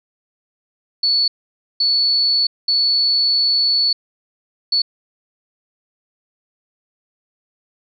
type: tone bursts at uneven times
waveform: sine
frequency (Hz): 4435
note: C#8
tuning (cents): 0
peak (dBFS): -13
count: 4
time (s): 1.03-1.28 / 1.8-2.47 / 2.68-3.93 / 4.72-4.82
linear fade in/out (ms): 5
effects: none